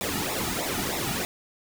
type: noise with flanger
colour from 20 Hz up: pink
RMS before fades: -29 dBFS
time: 0.01-1.25 s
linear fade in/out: 0 ms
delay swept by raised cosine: 0.64 to 1.94 ms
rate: 3.2 Hz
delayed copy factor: -0.8
effects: none